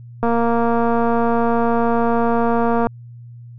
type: click train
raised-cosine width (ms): 1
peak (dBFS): -6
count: 616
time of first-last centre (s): 0.23-2.869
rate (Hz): 233
effects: added 119 Hz sine -35 dBFS peak until 3.58 s